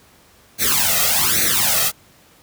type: noise with flanger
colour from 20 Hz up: white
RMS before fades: -17 dBFS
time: 0.58-1.92 s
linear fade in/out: 50 ms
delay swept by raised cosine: 0.48 to 1.58 ms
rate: 1.2 Hz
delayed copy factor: +0.9
effects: pink hiss -51 dBFS RMS until 2.42 s + high-pass 60 Hz 12 dB/octave